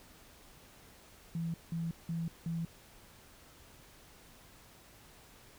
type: tone bursts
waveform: sine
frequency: 166.1 Hz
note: E3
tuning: 13 cents sharp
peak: -33 dBFS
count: 4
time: 1.35-2.65 s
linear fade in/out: 2 ms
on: 190 ms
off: 180 ms
effects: pink hiss -58 dBFS RMS until 5.58 s